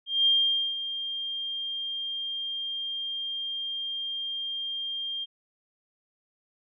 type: tone with ADSR envelope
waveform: sine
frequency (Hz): 3200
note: G7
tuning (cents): +35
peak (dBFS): -18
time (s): 0.06-5.26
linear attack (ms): 200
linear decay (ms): 490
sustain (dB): -12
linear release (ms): 29
effects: none